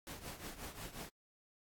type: noise with tremolo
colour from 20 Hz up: pink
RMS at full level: -45 dBFS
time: 0.07-1.09 s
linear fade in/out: 0 ms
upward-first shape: triangle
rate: 5.6 Hz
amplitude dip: 80%
effects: AAC 64 kbps